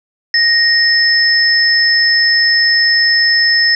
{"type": "tone pair together", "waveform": "sine", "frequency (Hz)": [1864.7, 5235], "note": ["A#6", "E8"], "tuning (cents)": [0, -13], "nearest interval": "octave + tritone", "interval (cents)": 1787, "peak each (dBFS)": -11, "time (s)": [0.34, 3.75], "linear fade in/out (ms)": 2, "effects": []}